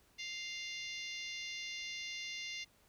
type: harmonic tone with a mistuned harmonic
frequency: 698.5 Hz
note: F5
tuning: in tune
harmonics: 3 / 4 / 5 / 6 / 7 / 8 / 9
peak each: -45 / -47 / -49 / -51 / -52 / -53 / -54 dBFS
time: 0.18-2.65 s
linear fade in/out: 20 ms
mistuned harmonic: 5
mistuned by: +18 cents
effects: pink hiss -69 dBFS RMS until 2.88 s